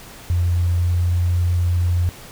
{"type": "tone with pitch glide", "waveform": "sine", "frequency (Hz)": [87.31, 87.87], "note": ["F2", "F2"], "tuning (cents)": [0, 11], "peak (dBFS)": -15, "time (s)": [0.3, 2.09], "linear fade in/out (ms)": 0, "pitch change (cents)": 11, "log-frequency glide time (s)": [0.73, 1.17], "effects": ["pink hiss -40 dBFS RMS until 2.31 s"]}